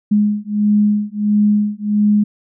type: beating tone pair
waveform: sine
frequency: 207.7 / 209.2 Hz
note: G#3 / G#3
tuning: 0 / +13 cents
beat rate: 1.5 Hz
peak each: -15 dBFS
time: 0.11-2.24 s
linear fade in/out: 10 ms
effects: none